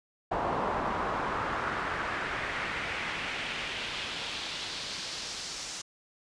brown noise with band-pass filter sweep, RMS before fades -34 dBFS, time 0.31-5.82 s, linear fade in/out 10 ms, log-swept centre 850 to 6100 Hz, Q 1.8, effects resampled to 22050 Hz

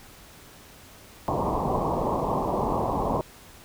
white low-pass noise, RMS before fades -26 dBFS, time 1.28-3.21 s, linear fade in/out 0 ms, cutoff 1100 Hz, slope 96 dB/octave, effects pink hiss -49 dBFS RMS until 3.64 s

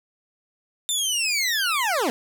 20% pulse linear sweep, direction down, 3619 to 218.2 Hz, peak -16 dBFS, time 0.89-2.1 s, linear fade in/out 0 ms, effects none

